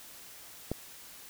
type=click; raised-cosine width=2 ms; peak=-18 dBFS; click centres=0.716 s; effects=white hiss -50 dBFS RMS until 1.29 s